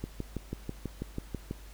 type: click train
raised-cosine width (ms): 3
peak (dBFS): -21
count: 10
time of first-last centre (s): 0.04-1.511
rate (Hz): 6.12
effects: added 50 Hz sine -47 dBFS peak until 1.73 s + pink hiss -55 dBFS RMS until 1.73 s